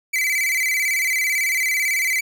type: tone with vibrato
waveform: 45% pulse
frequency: 2165 Hz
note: C#7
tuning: 41 cents flat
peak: -18 dBFS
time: 0.13-2.21 s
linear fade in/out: 10 ms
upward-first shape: square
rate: 18 Hz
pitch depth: 99 cents each way
effects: none